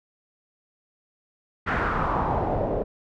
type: noise with low-pass filter sweep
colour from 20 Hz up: pink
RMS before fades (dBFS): -25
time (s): 1.66-2.84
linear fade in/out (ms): 20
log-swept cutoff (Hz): 1700 to 530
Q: 3
effects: none